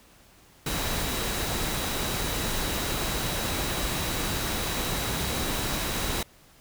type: tone in noise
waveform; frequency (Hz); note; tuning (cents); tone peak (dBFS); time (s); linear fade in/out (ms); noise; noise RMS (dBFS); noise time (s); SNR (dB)
sine; 3889; B7; -27; -39; 0.66-6.23; 5; pink; -29; 0.66-6.23; -13
effects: pink hiss -56 dBFS RMS until 6.6 s